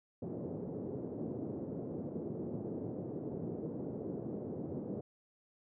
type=band-pass noise; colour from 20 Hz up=white; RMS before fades=-41 dBFS; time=0.22-5.01 s; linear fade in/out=5 ms; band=110 to 440 Hz; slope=24 dB/octave; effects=none